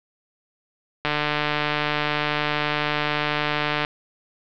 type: click train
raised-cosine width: 0.3 ms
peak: -6 dBFS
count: 418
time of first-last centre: 1.05-3.849 s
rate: 149 Hz
effects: low-pass 4000 Hz 12 dB/octave